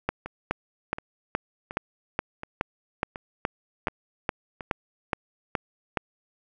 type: two click trains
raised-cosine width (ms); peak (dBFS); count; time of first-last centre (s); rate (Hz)
0.5; -9 / -20; 15 / 7; 0.09-5.972 / 0.26-4.608; 2.38 / 1.38
effects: none